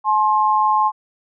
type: tone pair together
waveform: sine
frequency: 854.6 / 1061 Hz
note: G#5 / C6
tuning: +49 / +24 cents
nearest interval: major third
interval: 375 cents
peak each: -16 dBFS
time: 0.04-0.92 s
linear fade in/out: 50 ms
effects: none